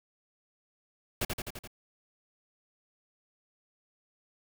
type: noise with echo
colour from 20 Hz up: pink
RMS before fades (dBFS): -30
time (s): 1.21-1.25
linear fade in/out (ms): 5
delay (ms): 85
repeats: 5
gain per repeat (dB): -3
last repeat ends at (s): 1.675
effects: none